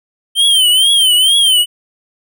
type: tone with vibrato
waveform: square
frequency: 3117 Hz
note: G7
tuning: 11 cents flat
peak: -8 dBFS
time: 0.35-1.66 s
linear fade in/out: 50 ms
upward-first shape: triangle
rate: 2.2 Hz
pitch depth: 130 cents each way
effects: none